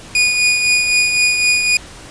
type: tone with tremolo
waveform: sawtooth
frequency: 2458 Hz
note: D#7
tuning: 22 cents flat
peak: -6 dBFS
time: 0.15-1.77 s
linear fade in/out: 2 ms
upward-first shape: triangle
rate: 3.9 Hz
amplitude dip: 50%
effects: pink hiss -36 dBFS RMS until 2.1 s + resampled to 22050 Hz